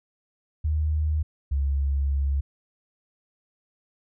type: tone pair in turn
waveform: sine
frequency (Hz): 76.8 / 69.36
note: D#2 / C#2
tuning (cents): -22 / +2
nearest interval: major second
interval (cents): 176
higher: first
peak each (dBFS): -21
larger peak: neither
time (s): 0.64-1.23 / 1.51-2.41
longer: second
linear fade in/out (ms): 10
effects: none